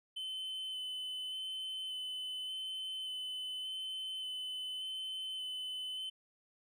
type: tone with vibrato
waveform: triangle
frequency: 3043 Hz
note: F#7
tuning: 48 cents sharp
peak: -37 dBFS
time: 0.16-6.1 s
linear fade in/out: 10 ms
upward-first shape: square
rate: 0.86 Hz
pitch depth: 9 cents each way
effects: none